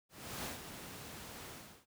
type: noise with ADSR envelope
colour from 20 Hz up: pink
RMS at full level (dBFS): -40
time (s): 0.09-1.86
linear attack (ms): 360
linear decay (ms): 130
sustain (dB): -8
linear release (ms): 360
effects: high-pass 80 Hz 12 dB/octave